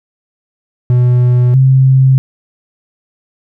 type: tone pair in turn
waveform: triangle / sine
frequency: 123.47 / 132.43 Hz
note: B2 / C3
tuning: 0 / +21 cents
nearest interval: minor second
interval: 121 cents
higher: second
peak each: -4 dBFS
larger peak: neither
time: 0.9-1.54 / 1.54-2.18 s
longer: neither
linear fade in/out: 0 ms
effects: none